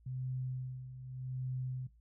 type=tone with tremolo; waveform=sine; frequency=128.5 Hz; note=C3; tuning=31 cents flat; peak=-35 dBFS; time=0.06-1.87 s; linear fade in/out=5 ms; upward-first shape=sine; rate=0.84 Hz; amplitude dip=70%; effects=noise-tail reverb RT60 0.2 s tail -17 dB re dry + added 57 Hz sine -61 dBFS peak until 2 s